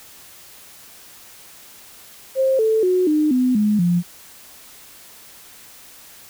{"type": "tone with pitch steps", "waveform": "sine", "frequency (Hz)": [530, 440.6, 366.2, 304.4, 253, 210.3, 174.83], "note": ["C5", "A4", "F#4", "D#4", "B3", "G#3", "F3"], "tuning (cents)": [22, 2, -18, -38, 42, 22, 2], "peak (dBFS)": -14, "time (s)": [2.35, 4.03], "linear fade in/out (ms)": 50, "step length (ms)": 240, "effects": ["white hiss -44 dBFS RMS until 6.29 s"]}